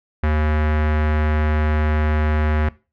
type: tone with low-pass filter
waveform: square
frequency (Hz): 76.4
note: D#2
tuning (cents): -31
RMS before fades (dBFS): -18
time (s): 0.23-2.69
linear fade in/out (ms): 5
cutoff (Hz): 1900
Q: 1.9
effects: noise-tail reverb RT60 0.3 s tail -20 dB re dry